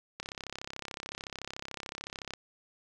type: click train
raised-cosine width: 0.2 ms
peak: -21 dBFS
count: 73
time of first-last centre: 0.2-2.336 s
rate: 33.7 Hz
effects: none